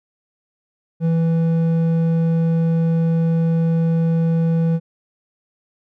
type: tone with hard clipping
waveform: sine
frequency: 164.81 Hz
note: E3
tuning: in tune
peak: -16 dBFS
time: 1-4.8 s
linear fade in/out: 50 ms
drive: 6 dB
effects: none

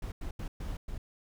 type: noise bursts at uneven times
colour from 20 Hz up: brown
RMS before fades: -37 dBFS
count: 5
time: 0.02-0.12 / 0.21-0.31 / 0.39-0.48 / 0.6-0.77 / 0.88-0.98 s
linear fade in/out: 5 ms
effects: none

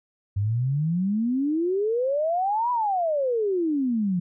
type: exponential two-way sweep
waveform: sine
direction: up then down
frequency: 96.5 to 998 to 171.1 Hz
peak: -21 dBFS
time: 0.36-4.2 s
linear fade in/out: 10 ms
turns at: 2.71 s
effects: none

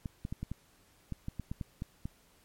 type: clicks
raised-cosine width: 5 ms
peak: -24 dBFS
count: 12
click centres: 0.058 / 0.251 / 0.325 / 0.43 / 0.516 / 1.123 / 1.284 / 1.397 / 1.515 / 1.612 / 1.821 / 2.055 s
effects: pink hiss -65 dBFS RMS until 2.44 s + MP3 64 kbps

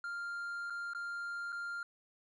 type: tone with dropouts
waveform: triangle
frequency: 1396.9 Hz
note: F6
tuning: in tune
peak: -36 dBFS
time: 0.04-1.83 s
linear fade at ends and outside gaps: 2 ms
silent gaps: 0.7-0.704 / 0.935-0.948 / 1.522-1.526 s
effects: resampled to 24000 Hz

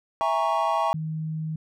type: chord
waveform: triangle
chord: A# half-diminished seventh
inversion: second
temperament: equal with one note detuned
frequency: 659.3 / 819.6 / 932.3 / 1108.7 Hz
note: E5 / G#5 / A#5 / C#6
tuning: 0 / -23 / 0 / 0 cents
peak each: -25 dBFS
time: 0.21-0.93 s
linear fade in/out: 0 ms
type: tone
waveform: sine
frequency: 157.6 Hz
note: D#3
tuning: 23 cents sharp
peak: -27 dBFS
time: 0.94-1.56 s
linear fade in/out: 5 ms
effects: none

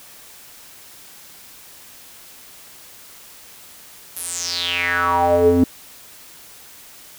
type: tone with band-pass filter sweep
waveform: square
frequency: 87.31 Hz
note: F2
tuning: in tune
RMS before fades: -18 dBFS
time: 4.16-5.64 s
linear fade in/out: 5 ms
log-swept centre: 12000 to 280 Hz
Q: 6.3
effects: white hiss -43 dBFS RMS until 7.18 s

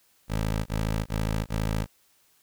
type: tone bursts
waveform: 15% pulse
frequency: 53.8 Hz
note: A1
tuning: 38 cents flat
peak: -19 dBFS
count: 4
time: 0.28-1.866 s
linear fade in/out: 50 ms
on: 380 ms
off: 22 ms
effects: white hiss -64 dBFS RMS until 2.42 s

